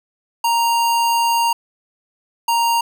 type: tone bursts at uneven times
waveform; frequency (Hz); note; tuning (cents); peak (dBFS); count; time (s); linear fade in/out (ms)
square; 932.3; A#5; 0; -15; 2; 0.44-1.53 / 2.48-2.81; 5
effects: none